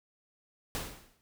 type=noise with exponential decay; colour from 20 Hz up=pink; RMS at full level=-33 dBFS; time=0.75-1.21 s; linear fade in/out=0 ms; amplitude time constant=98 ms; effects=none